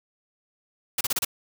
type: noise bursts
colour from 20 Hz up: white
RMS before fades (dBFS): -25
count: 5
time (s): 0.98-1.249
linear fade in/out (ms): 5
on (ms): 29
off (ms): 31
effects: none